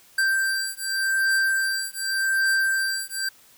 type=beating tone pair; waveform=square; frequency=1568 / 1568.86 Hz; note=G6 / G6; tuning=0 / +1 cents; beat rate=0.86 Hz; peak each=-25 dBFS; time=0.18-3.29 s; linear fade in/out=5 ms; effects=white hiss -54 dBFS RMS until 3.57 s